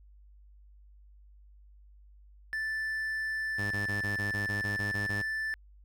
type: tone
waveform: triangle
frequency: 1760 Hz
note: A6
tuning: in tune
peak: -29 dBFS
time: 2.53-5.54 s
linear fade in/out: 0 ms
type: tone bursts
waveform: sawtooth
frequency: 102 Hz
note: G#2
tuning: 31 cents flat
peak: -30 dBFS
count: 11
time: 3.58-5.22 s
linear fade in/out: 10 ms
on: 130 ms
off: 21 ms
effects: added 50 Hz sine -53 dBFS peak until 5.84 s